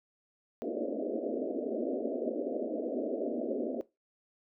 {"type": "band-pass noise", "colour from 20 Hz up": "pink", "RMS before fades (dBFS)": -34, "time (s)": [0.62, 3.81], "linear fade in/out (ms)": 0, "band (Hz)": [230, 650], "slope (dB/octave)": 96, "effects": ["noise-tail reverb RT60 0.2 s tail -18 dB re dry"]}